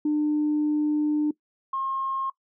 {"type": "tone pair in turn", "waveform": "sine", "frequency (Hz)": [300, 1072.8], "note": ["D4", "C6"], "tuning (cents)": [37, 43], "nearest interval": "octave + minor seventh", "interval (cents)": 2206, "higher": "second", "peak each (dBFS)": [-19, -25], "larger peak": "first", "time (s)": [[0.05, 1.31], [1.73, 2.3]], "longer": "first", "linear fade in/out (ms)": 5, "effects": ["noise-tail reverb RT60 0.1 s tail -20 dB re dry", "tanh soft clip ceiling -17 dBFS"]}